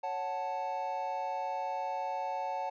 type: chord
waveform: triangle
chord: F# minor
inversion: second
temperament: equal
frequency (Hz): 554.4 / 740 / 880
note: C#5 / F#5 / A5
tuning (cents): 0 / 0 / 0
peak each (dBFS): -38 / -35 / -34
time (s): 0.03-2.7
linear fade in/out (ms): 10
effects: resampled to 16000 Hz